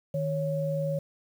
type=tone pair together; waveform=sine; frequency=155.57 / 554.4 Hz; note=D#3 / C#5; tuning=0 / 0 cents; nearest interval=octave + minor seventh; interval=2200 cents; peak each=-29 / -29 dBFS; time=0.14-0.99 s; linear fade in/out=5 ms; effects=9-bit